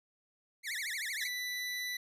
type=tone with vibrato; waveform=sawtooth; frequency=1975.5 Hz; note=B6; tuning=in tune; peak=-32 dBFS; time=0.63-1.3 s; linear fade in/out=50 ms; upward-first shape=triangle; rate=13 Hz; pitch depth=290 cents each way
type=tone; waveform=25% pulse; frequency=1981 Hz; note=B6; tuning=5 cents sharp; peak=-32 dBFS; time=1.2-1.97 s; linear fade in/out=5 ms
effects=resampled to 32000 Hz